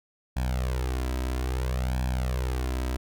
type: tone with flanger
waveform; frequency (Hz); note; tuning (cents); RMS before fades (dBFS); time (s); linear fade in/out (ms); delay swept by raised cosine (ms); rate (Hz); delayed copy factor
sawtooth; 63.3; B1; +43; -28; 0.36-2.97; 10; 1.2 to 3.1; 0.6; +0.8
effects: none